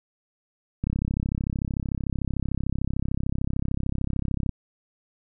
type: click train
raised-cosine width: 5 ms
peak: -14 dBFS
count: 123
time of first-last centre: 0.84-4.493 s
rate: 33.4 Hz
effects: none